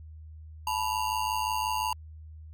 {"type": "ring-modulated tone", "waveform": "square", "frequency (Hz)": 932.3, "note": "A#5", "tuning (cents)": 0, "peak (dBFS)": -25, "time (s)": [0.67, 1.93], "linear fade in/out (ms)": 0, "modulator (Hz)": 52.8, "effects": ["added 78 Hz sine -43 dBFS peak until 2.53 s"]}